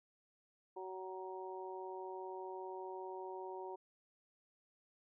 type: harmonic tone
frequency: 187.5 Hz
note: F#3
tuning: 23 cents sharp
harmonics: 2 / 3 / 4 / 5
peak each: -46 / -54 / -51 / -49 dBFS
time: 0.76-3.76 s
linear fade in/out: 10 ms
effects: none